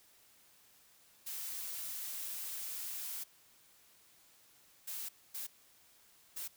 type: noise bursts at uneven times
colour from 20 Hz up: blue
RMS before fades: -42 dBFS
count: 4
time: 1.26-3.24 / 4.87-5.09 / 5.34-5.47 / 6.36-6.48 s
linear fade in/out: 10 ms
effects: white hiss -65 dBFS RMS until 6.56 s